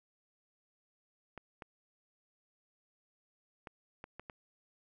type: clicks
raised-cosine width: 0.5 ms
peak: -30 dBFS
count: 6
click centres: 1.377 / 1.622 / 3.672 / 4.041 / 4.196 / 4.298 s
effects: none